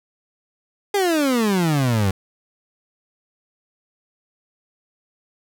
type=exponential sweep; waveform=30% pulse; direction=down; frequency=415.3 to 92.5 Hz; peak=-14 dBFS; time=0.94-2.11 s; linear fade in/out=5 ms; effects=none